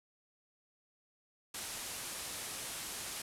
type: low-pass noise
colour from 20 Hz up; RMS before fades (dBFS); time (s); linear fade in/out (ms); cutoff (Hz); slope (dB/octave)
white; -43; 1.54-3.22; 5; 12000; 48
effects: none